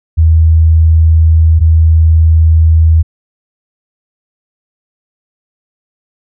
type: tone pair in turn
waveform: sine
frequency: 80.5 / 80.5 Hz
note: E2 / E2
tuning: -41 / -41 cents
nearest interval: unison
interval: 0 cents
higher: neither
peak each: -3 dBFS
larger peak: neither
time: 0.17-1.6 / 1.6-3.03 s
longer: neither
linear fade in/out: 20 ms
effects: none